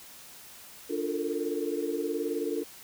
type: chord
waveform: sine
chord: Bb major seventh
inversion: first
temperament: equal with one note detuned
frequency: 293.7 / 349.2 / 440 / 458.9 Hz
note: D4 / F4 / A4 / Bb4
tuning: 0 / 0 / 0 / -27 cents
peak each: -34 dBFS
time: 0.89-2.64 s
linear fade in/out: 20 ms
effects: white hiss -49 dBFS RMS until 2.83 s